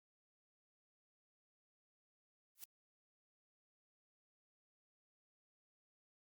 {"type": "noise with exponential growth", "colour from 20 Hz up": "blue", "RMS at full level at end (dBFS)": -45, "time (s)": [2.55, 2.64], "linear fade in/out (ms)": 2, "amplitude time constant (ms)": 19, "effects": ["Opus 48 kbps"]}